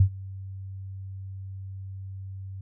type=tone with ADSR envelope; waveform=sine; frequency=96.1 Hz; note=G2; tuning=34 cents flat; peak=-12 dBFS; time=0-2.61 s; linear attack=5 ms; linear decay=81 ms; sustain=-23 dB; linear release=3 ms; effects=none